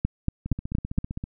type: two click trains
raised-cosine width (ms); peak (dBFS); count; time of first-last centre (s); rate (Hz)
5; -10 / -19; 5 / 13; 0.05-0.985 / 0.46-1.239; 4.28 / 15.4
effects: none